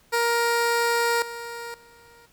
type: tone with level steps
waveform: 15% pulse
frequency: 469.3 Hz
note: A#4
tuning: 12 cents sharp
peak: -14 / -27 / -44 dBFS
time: 0.12-2.27 s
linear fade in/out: 20 ms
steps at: 1.22 / 1.74 s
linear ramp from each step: 2 ms
effects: pink hiss -59 dBFS RMS until 2.32 s